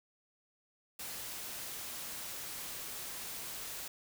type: noise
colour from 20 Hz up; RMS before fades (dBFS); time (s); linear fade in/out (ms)
white; -43; 0.99-3.88; 5
effects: none